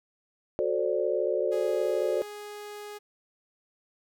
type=chord; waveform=sine; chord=D dominant seventh; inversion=first; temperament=just; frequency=367.1 / 440.5 / 528.6 / 587.3 Hz; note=F#4 / A4 / C5 / D5; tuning=-14 / +2 / +18 / 0 cents; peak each=-30 dBFS; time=0.59-2.22 s; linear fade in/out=0 ms
type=tone; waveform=sawtooth; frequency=415.3 Hz; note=G#4; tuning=in tune; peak=-35 dBFS; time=1.51-2.99 s; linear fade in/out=20 ms
effects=none